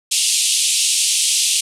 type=band-pass noise; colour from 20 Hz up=white; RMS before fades=-17 dBFS; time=0.11-1.61 s; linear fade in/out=10 ms; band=2600 to 10000 Hz; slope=48 dB/octave; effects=none